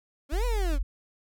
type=linear two-way sweep; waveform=30% pulse; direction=up then down; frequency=262.1 to 504 to 262.1 Hz; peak=-29 dBFS; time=0.29-0.79 s; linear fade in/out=50 ms; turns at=0.45 s
type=tone; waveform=sine; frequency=45 Hz; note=F#1; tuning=47 cents flat; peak=-24 dBFS; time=0.32-0.83 s; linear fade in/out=10 ms
effects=none